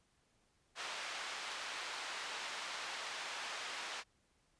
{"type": "band-pass noise", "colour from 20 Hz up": "pink", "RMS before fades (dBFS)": -44, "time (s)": [0.75, 4.04], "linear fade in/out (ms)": 50, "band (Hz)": [950, 5000], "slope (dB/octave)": 12, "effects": ["pink hiss -75 dBFS RMS until 4.59 s", "resampled to 22050 Hz"]}